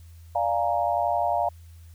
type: chord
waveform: sine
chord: Bb dominant seventh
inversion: first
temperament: equal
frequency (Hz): 587.3 / 698.5 / 830.6 / 932.3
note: D5 / F5 / Ab5 / Bb5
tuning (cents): 0 / 0 / 0 / 0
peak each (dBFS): -29 / -24 / -29 / -29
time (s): 0.35-1.49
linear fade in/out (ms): 5
effects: added 83 Hz sine -44 dBFS peak until 1.94 s + white hiss -61 dBFS RMS until 1.94 s